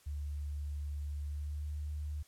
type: tone with pitch glide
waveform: sine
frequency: 73 to 74.71 Hz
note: D2 to D2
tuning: -10 to +30 cents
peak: -36 dBFS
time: 0.06-2.23 s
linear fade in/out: 10 ms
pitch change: +40 cents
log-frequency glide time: 1.23-1.71 s
effects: white hiss -65 dBFS RMS until 2.27 s + low-pass 12000 Hz 12 dB/octave